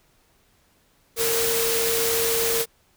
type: tone in noise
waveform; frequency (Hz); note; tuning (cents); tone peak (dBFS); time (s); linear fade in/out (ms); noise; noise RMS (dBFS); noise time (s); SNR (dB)
sine; 459.1; A#4; -26; -24; 1.16-2.66; 50; white; -24; 1.16-2.66; -3
effects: pink hiss -62 dBFS RMS until 2.96 s

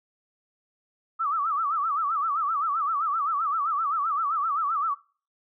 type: tone with vibrato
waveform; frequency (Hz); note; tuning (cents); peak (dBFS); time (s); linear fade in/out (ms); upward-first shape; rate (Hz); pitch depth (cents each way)
sine; 1229; D#6; -22; -23; 1.19-4.95; 20; sine; 7.7; 160
effects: noise-tail reverb RT60 0.4 s tail -21 dB re dry

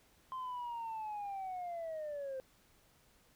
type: linear sweep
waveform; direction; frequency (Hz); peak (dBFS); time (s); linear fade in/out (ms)
sine; down; 1046.5 to 518; -37; 0.32-2.4; 0
effects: tanh soft clip ceiling -37 dBFS + pink hiss -68 dBFS RMS until 3.35 s

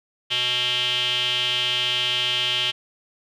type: tone with band-pass filter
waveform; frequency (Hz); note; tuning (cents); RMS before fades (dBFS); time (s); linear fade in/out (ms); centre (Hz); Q
square; 123.4; B2; -1; -23; 0.3-2.72; 20; 3100; 7.8
effects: none

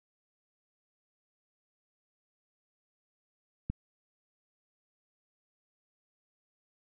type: click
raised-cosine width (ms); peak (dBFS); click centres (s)
5; -20; 3.7
effects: none

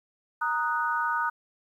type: chord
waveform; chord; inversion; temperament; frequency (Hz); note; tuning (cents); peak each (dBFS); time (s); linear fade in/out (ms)
sine; D# minor; second; equal; 932.3 / 1244.5 / 1480; A#5 / D#6 / F#6; 0 / 0 / 0; -29; 0.41-1.3; 10
effects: 10-bit

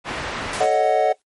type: low-pass noise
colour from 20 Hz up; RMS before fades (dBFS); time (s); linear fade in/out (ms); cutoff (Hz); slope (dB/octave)
white; -28; 0.04-0.67; 50; 2000; 12
type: noise with exponential decay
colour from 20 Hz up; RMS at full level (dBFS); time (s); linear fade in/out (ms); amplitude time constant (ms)
white; -29; 0.53-1.22; 2; 150
type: chord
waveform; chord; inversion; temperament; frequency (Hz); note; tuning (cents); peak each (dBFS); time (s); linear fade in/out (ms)
triangle; D# half-diminished seventh; second; equal; 440 / 554.4 / 622.3 / 740; A4 / C#5 / D#5 / F#5; 0 / 0 / 0 / 0; -20 / -20 / -18 / -16; 0.6-1.13; 10
effects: noise-tail reverb RT60 0.1 s tail -18 dB re dry + MP3 48 kbps

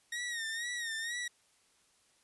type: tone with vibrato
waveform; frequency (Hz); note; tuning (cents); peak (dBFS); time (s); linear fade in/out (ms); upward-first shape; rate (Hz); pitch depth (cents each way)
sawtooth; 1864.7; A#6; 0; -32; 0.12-1.28; 5; sine; 2.1; 78
effects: white hiss -69 dBFS RMS until 2.23 s + resampled to 24000 Hz

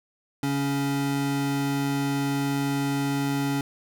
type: tone pair together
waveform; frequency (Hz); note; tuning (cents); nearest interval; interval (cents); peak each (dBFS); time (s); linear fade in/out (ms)
square; 140 / 279.3; C#3 / C#4; +18 / +13; octave; 1195; -29 / -26; 0.43-3.61; 2
effects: none

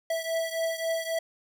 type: beating tone pair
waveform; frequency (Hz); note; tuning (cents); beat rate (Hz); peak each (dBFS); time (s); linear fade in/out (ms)
square; 655 / 658.7; E5 / E5; -11 / -1; 3.7; -30 / -33; 0.1-1.19; 5
effects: none

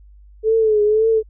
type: tone with vibrato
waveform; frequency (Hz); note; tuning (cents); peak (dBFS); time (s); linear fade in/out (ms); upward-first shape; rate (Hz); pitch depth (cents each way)
sine; 432.9; A4; -28; -12; 0.43-1.23; 50; triangle; 1.9; 76
effects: added 50 Hz sine -42 dBFS peak until 1.29 s

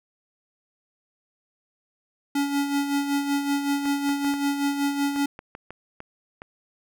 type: tone with tremolo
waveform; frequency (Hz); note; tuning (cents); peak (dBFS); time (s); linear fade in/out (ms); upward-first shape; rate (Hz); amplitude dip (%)
square; 282.6; C#4; +34; -21; 2.35-5.26; 5; sine; 5.3; 55
type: clicks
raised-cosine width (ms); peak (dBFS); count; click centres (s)
0.5; -23; 10; 3.856 / 4.092 / 4.247 / 4.339 / 5.161 / 5.391 / 5.551 / 5.706 / 6.004 / 6.419
effects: none

